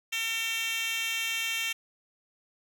10% pulse tone with high-pass filter, 453 Hz, A#4, 50 cents flat, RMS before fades -31 dBFS, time 0.12-1.73 s, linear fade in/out 10 ms, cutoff 2800 Hz, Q 2.4, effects none

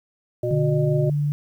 harmonic tone, 121.7 Hz, B2, 25 cents flat, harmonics 1 / 3 / 5, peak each -26 / -25 / -25 dBFS, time 0.43-1.1 s, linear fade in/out 5 ms
sine tone with pitch glide, 148.1 to 146.31 Hz, D3 to D3, +15 to -6 cents, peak -19 dBFS, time 0.51-1.32 s, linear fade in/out 0 ms, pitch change -21 cents, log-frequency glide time 0.82-1 s
effects 9-bit

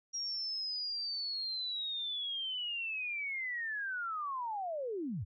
sine linear sweep, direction down, 5650 to 75 Hz, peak -35 dBFS, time 0.13-5.25 s, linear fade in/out 20 ms, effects none

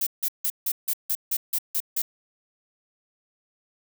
violet noise bursts, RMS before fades -25 dBFS, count 10, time 0.01-2.02 s, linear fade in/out 5 ms, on 57 ms, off 160 ms, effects none

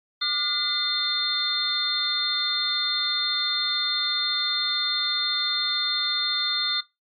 sine tone cluster, 1192 / 1432 / 2029 / 3614 / 4199 Hz, D6 / F6 / B6 / A7 / C8, +25 / +43 / +46 / +46 / +5 cents, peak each -34 / -32 / -35 / -26 / -26 dBFS, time 0.21-6.81 s, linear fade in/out 10 ms, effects noise-tail reverb RT60 0.2 s tail -19 dB re dry + AAC 48 kbps

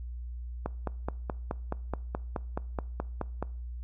click train, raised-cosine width 1 ms, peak -17 dBFS, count 14, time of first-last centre 0.66-3.426 s, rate 4.7 Hz, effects noise-tail reverb RT60 0.5 s tail -22 dB re dry + added 60 Hz sine -36 dBFS peak until 3.83 s

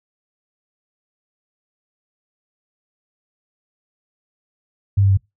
sine tone with pitch steps, 99.5 / 98.13 / 96.78 Hz, G2 / G2 / G2, +26 / +2 / -22 cents, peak -11 dBFS, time 4.97-5.174 s, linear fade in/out 10 ms, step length 68 ms, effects noise-tail reverb RT60 0.2 s tail -24 dB re dry

